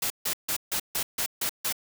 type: noise bursts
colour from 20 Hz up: white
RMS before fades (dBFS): -28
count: 8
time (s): 0.02-1.726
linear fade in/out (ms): 5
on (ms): 82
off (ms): 150
effects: none